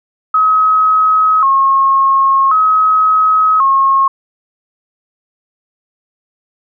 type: tone with vibrato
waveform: sine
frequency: 1175 Hz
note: D6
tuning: 1 cent sharp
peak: -7 dBFS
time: 0.34-4.08 s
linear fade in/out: 5 ms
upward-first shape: square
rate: 0.46 Hz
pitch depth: 140 cents each way
effects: none